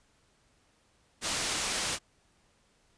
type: low-pass noise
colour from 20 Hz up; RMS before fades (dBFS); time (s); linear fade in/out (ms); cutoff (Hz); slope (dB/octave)
white; -32; 1.21-1.99; 50; 8200; 12
effects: pink hiss -68 dBFS RMS until 2.97 s + resampled to 22050 Hz